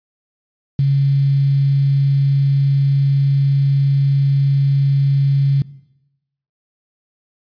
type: tone with quantisation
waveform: sine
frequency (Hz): 138.59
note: C#3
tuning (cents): 0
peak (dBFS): -11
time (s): 0.79-5.62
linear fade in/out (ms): 2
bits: 6
effects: noise-tail reverb RT60 0.9 s tail -19 dB re dry + resampled to 11025 Hz